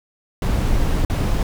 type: noise with dropouts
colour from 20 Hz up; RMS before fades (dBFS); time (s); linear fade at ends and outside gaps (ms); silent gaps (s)
brown; -18; 0.42-1.43; 2; 1.05-1.098
effects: none